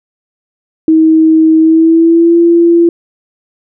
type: tone with pitch glide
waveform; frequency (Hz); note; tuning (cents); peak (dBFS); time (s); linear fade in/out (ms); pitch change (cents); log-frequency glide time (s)
sine; 318.7 to 339.6; D#4 to F4; +42 to -48; -3; 0.88-2.89; 2; +110; 1.59-2.37
effects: none